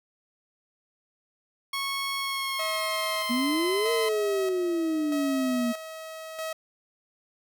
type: tone with pitch glide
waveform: 15% pulse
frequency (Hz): 1100 to 1026.3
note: C#6 to C6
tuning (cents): -14 to -34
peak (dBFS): -22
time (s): 1.73-4.09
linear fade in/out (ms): 5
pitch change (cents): -120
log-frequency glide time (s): 2.19-3.67
type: tone with tremolo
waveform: sawtooth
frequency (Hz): 640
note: D#5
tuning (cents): +49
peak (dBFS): -27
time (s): 2.59-6.53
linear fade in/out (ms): 5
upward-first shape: square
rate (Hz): 0.79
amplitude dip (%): 55
type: exponential two-way sweep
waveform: sine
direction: up then down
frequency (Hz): 233.1 to 466.2 to 233.1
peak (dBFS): -24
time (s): 3.29-5.73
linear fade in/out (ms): 20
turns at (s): 3.91
effects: none